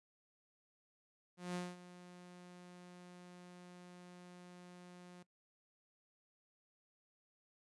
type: tone with ADSR envelope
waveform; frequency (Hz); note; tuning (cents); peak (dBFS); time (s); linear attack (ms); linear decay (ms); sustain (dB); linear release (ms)
sawtooth; 178.4; F3; +37; -34; 1.37-5.23; 180; 210; -16; 7
effects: noise-tail reverb RT60 0.1 s tail -20 dB re dry + resampled to 24000 Hz